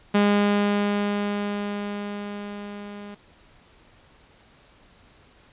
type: tone with level ramp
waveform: sawtooth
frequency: 204.5 Hz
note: G#3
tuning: 26 cents flat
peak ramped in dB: -12 to -33 dBFS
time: 0.14-3.15 s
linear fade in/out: 10 ms
effects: pink hiss -55 dBFS RMS until 5.52 s + resampled to 8000 Hz